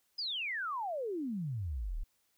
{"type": "exponential sweep", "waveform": "sine", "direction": "down", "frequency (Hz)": [5110, 30.87], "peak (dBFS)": -34, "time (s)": [0.18, 2.04], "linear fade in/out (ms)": 10, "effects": ["white hiss -75 dBFS RMS until 2.37 s"]}